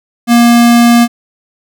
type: tone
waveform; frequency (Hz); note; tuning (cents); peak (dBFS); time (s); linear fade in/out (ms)
square; 236.7; A#3; +27; -4; 0.27-1.08; 50
effects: none